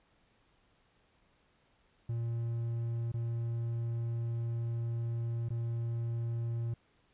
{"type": "tone with dropouts", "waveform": "triangle", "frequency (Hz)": 116.54, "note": "A#2", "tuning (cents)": 0, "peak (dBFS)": -30, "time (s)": [2.09, 6.74], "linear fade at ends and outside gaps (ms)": 5, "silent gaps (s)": [[3.119, 3.14], [5.488, 5.503]], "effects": ["pink hiss -70 dBFS RMS until 7.13 s", "resampled to 8000 Hz"]}